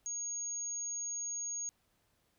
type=tone; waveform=sine; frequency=6600 Hz; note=G#8; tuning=12 cents flat; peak=-36 dBFS; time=0.06-1.69 s; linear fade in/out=0 ms; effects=pink hiss -75 dBFS RMS until 2.38 s